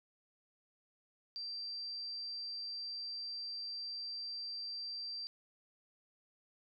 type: tone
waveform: sine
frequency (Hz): 4699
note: D8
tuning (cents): 0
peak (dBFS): -40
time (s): 1.36-5.27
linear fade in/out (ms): 0
effects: none